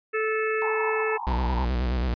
harmonic tone, 436.8 Hz, A4, 13 cents flat, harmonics 1 / 3 / 4 / 5 / 6, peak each -25 / -31 / -31 / -35 / -34 dBFS, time 0.13-1.18 s, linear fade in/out 20 ms
pink band-pass noise, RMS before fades -33 dBFS, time 0.62-1.65 s, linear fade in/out 0 ms, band 840 to 990 Hz, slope 96 dB/octave
45% pulse tone with vibrato, 61.74 Hz, B1, in tune, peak -23 dBFS, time 1.27-2.14 s, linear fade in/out 0 ms, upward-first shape square, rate 9.3 Hz, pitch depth 85 cents each way
effects resampled to 11025 Hz

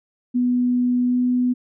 sine tone with pitch glide, 246.9 to 248.5 Hz, B3 to B3, 0 to +11 cents, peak -16 dBFS, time 0.34-1.54 s, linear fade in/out 20 ms, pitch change +11 cents, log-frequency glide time 1.07-1.16 s, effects none

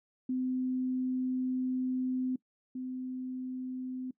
sine tone pair in turn, 256 / 256 Hz, C4 / C4, -38 / -38 cents, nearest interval unison, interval 0 cents, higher neither, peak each -29 / -35 dBFS, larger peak first, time 0.29-2.36 / 2.75-4.11 s, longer first, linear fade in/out 5 ms, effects noise-tail reverb RT60 0.1 s tail -21 dB re dry

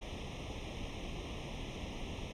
pink noise with comb filter, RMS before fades -42 dBFS, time 0.01-2.33 s, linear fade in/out 20 ms, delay 0.33 ms, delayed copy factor +1, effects low-pass 4000 Hz 12 dB/octave

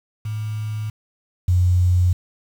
sine tone pair in turn, 107.6 / 90.04 Hz, A2 / F#2, -38 / -47 cents, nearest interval minor third, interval 309 cents, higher first, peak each -23 / -13 dBFS, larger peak second, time 0.25-0.9 / 1.48-2.13 s, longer neither, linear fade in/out 5 ms, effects 7-bit

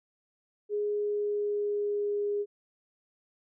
sine tone with pitch glide, 415.3 to 410.3 Hz, G#4 to G#4, 0 to -21 cents, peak -27 dBFS, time 0.69-2.46 s, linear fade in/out 50 ms, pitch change -21 cents, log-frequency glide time 0.87-2.28 s, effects none

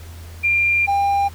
sine / triangle tone pair in turn, 2389 / 799.8 Hz, D7 / G5, +29 / +35 cents, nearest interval octave + perfect fifth, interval 1894 cents, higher first, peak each -14 / -13 dBFS, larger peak second, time 0.43-0.87 / 0.87-1.29 s, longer first, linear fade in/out 20 ms, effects added 83 Hz sine -34 dBFS peak until 1.34 s + pink hiss -44 dBFS RMS until 1.34 s

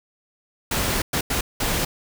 pink noise bursts at uneven times, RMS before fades -23 dBFS, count 4, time 0.71-1.02 / 1.13-1.21 / 1.3-1.41 / 1.6-1.85 s, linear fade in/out 5 ms, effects none

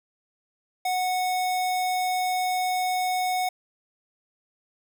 square tone, 736 Hz, F#5, 9 cents flat, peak -24 dBFS, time 0.85-3.49 s, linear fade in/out 5 ms, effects none

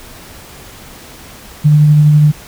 sine tone with tremolo, 150 Hz, D3, 37 cents sharp, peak -3 dBFS, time 1.64-2.32 s, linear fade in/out 20 ms, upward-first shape triangle, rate 12 Hz, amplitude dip 25%, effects pink hiss -35 dBFS RMS until 2.47 s

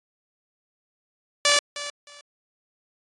5% pulse tone with echo, 580 Hz, D5, 22 cents flat, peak -5 dBFS, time 1.45-1.59 s, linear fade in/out 2 ms, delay 310 ms, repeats 2, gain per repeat -14 dB, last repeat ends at 2.21 s, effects AAC 32 kbps

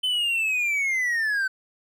triangle linear sweep, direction down, 3059 to 1515 Hz, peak -20 dBFS, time 0.03-1.48 s, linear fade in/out 10 ms, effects none

